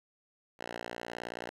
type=tone with band-pass filter; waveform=5% pulse; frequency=58.9 Hz; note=A#1; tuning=19 cents sharp; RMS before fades=-42 dBFS; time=0.59-1.5 s; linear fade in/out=10 ms; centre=1400 Hz; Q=0.52; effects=11-bit